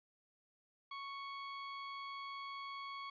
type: tone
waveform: sawtooth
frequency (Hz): 1108.7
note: C#6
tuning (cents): 0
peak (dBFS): -40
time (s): 0.91-3.1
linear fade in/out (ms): 5
effects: resampled to 11025 Hz + 13-bit